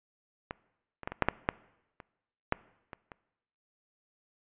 clicks, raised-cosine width 0.5 ms, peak -20 / -26 / -18 / -22 / -8 / -8 / -9 / -30 / -10 / -26 / -29 dBFS, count 11, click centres 0.509 / 1.033 / 1.075 / 1.12 / 1.223 / 1.286 / 1.489 / 2.002 / 2.524 / 2.932 / 3.118 s, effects noise-tail reverb RT60 0.9 s tail -21 dB re dry + resampled to 8000 Hz

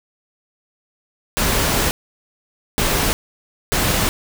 pink noise bursts at uneven times, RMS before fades -18 dBFS, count 3, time 1.37-1.91 / 2.78-3.13 / 3.72-4.09 s, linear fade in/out 0 ms, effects none

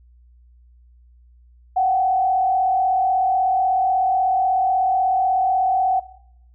sine tone with frequency modulation, 752 Hz, F#5, 28 cents sharp, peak -15 dBFS, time 1.76-6 s, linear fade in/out 10 ms, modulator 36.3 Hz, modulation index 0.66, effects noise-tail reverb RT60 0.8 s tail -22 dB re dry + added 60 Hz sine -48 dBFS peak until 6.54 s

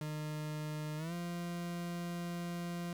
40% pulse tone with pitch glide, 152.4 to 173.05 Hz, D#3 to F3, -36 to -16 cents, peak -37 dBFS, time 0.01-2.93 s, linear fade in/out 2 ms, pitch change +220 cents, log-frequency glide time 0.97-1.13 s, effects 11-bit

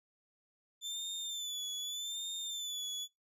30% pulse tone with vibrato, 3520 Hz, A7, in tune, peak -35 dBFS, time 0.81-3.08 s, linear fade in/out 50 ms, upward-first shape sine, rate 0.83 Hz, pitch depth 62 cents each way, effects noise-tail reverb RT60 0.2 s tail -26 dB re dry + resampled to 32000 Hz

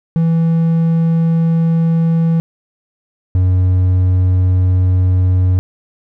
triangle tone pair in turn, 164.81 / 91.86 Hz, E3 / F#2, 0 / -12 cents, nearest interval minor seventh, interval 1012 cents, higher first, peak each -8 / -7 dBFS, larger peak second, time 0.16-2.4 / 3.35-5.59 s, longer neither, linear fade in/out 0 ms, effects none

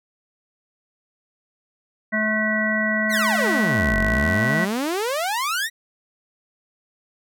harmonic tone, 215.9 Hz, A3, 33 cents flat, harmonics 1 / 3 / 5 / 7 / 9, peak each -24 / -27 / -33 / -27 / -22 dBFS, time 2.12-4.66 s, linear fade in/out 20 ms
sawtooth exponential two-way sweep, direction down then up, 2300 to 42.88 to 1965 Hz, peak -18 dBFS, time 3.09-5.7 s, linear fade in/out 50 ms, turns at 3.98 s
effects none

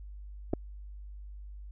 clicks, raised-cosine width 2 ms, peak -20 / -15 dBFS, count 2, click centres 0.533 / 0.536 s, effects added 50 Hz sine -42 dBFS peak until 1.71 s

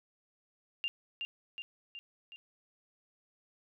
sine tone with echo, 2794 Hz, F7, in tune, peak -31 dBFS, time 0.84-0.88 s, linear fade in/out 0 ms, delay 370 ms, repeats 4, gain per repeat -4 dB, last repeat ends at 2.36 s, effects none

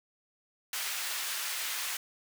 pink high-pass noise, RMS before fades -35 dBFS, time 0.73-1.97 s, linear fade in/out 2 ms, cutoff 1600 Hz, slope 12 dB/octave, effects none

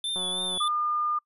square tone with vibrato, 3520 Hz, A7, in tune, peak -28 dBFS, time 0.04-0.68 s, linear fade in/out 2 ms, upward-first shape sine, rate 3.2 Hz, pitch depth 37 cents each way
click train, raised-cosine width 1 ms, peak -26 dBFS, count 77, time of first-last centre 0.16-0.575 s, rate 183 Hz
sine tone, 1210 Hz, D#6, 49 cents flat, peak -24 dBFS, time 0.6-1.19 s, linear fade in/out 10 ms
effects noise-tail reverb RT60 0.1 s tail -25 dB re dry + resampled to 32000 Hz

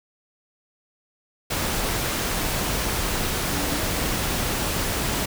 sine tone in noise, 289 Hz, D4, 28 cents flat, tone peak -31 dBFS, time 3.5-3.8 s, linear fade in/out 10 ms, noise pink, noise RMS -25 dBFS, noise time 1.5-5.26 s, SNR -9 dB, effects none

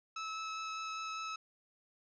sawtooth tone with vibrato, 1300 Hz, E6, 24 cents flat, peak -35 dBFS, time 0.16-1.36 s, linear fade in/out 5 ms, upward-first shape triangle, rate 5 Hz, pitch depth 9 cents each way, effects resampled to 16000 Hz + 11-bit

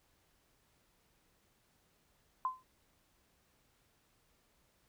sine tone with exponential decay, 1030 Hz, C6, 28 cents flat, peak -28 dBFS, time 2.45-2.63 s, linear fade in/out 1 ms, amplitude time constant 38 ms, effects pink hiss -73 dBFS RMS until 4.88 s

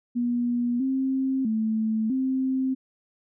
sine tone with pitch steps, 241.2 / 265.2 / 219.8 / 262.3 Hz, B3 / C4 / A3 / C4, -41 / +23 / -2 / +4 cents, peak -22 dBFS, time 0.15-2.75 s, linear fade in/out 20 ms, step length 650 ms, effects none

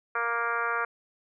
harmonic tone, 233.9 Hz, A#3, 6 cents sharp, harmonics 2 / 3 / 4 / 5 / 6 / 7 / 8 / 9 / 10, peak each -36 / -38 / -36 / -31 / -30 / -35 / -42 / -43 / -42 dBFS, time 0.15-0.85 s, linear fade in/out 5 ms, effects none

